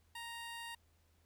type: tone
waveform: 15% pulse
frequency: 932.3 Hz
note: A#5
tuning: in tune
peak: -38 dBFS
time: 0.15-0.75 s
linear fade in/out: 5 ms
effects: added 81 Hz sine -70 dBFS peak until 1.25 s + pink hiss -75 dBFS RMS until 1.25 s